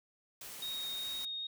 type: noise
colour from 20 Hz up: white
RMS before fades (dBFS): -47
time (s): 0.41-1.25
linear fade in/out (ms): 2
type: tone with vibrato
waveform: sine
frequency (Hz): 3735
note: A#7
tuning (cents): +3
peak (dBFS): -37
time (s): 0.62-1.47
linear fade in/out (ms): 5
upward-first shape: sine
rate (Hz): 2.4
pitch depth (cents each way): 10
effects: none